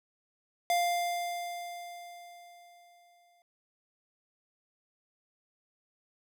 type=tone with exponential decay; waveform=square; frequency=698.5 Hz; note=F5; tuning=in tune; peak=-25 dBFS; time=0.7-3.42 s; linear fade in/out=1 ms; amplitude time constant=590 ms; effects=none